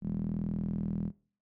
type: tone with band-pass filter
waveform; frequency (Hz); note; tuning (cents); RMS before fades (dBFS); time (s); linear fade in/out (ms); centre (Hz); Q
sawtooth; 40.72; E1; -20; -34; 0.01-1.12; 50; 190; 5.5
effects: noise-tail reverb RT60 0.4 s tail -19 dB re dry